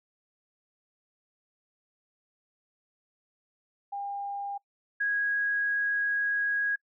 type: tone pair in turn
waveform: sine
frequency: 803 / 1651.2 Hz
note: G5 / G#6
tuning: +41 / -10 cents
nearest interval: octave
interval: 1249 cents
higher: second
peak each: -32 / -25 dBFS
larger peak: second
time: 3.92-4.58 / 5-6.76 s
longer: second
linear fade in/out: 10 ms
effects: noise-tail reverb RT60 0.1 s tail -24 dB re dry